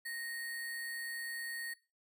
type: tone with sample-and-hold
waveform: sine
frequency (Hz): 1864.7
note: A#6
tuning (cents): 0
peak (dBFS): -39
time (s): 0.05-1.74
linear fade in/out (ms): 10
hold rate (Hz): 6300
effects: noise-tail reverb RT60 0.3 s tail -18 dB re dry